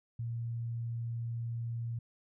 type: tone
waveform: sine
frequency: 116.7 Hz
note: A#2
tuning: 2 cents sharp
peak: -34 dBFS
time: 0.19-1.99 s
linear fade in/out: 5 ms
effects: none